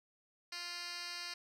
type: tone with band-pass filter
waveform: 10% pulse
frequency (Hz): 349.2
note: F4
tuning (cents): 0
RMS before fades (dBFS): -44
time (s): 0.52-1.34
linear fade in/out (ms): 5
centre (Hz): 4000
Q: 2.9
effects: none